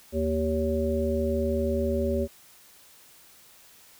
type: harmonic tone with a mistuned harmonic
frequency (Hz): 77.78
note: D#2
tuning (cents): 0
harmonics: 1 / 3 / 5 / 7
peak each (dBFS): -29 / -29 / -29 / -29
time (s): 0.12-2.28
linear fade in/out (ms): 50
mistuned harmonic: 7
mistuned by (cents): +54
effects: white hiss -54 dBFS RMS until 3.99 s